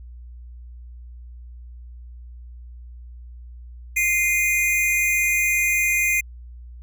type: tone pair together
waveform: square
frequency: 2091 / 2454 Hz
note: C7 / D#7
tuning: -2 / -25 cents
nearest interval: minor third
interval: 277 cents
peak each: -22 / -21 dBFS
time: 3.96-6.21 s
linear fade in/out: 10 ms
effects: added 60 Hz sine -37 dBFS peak until 6.82 s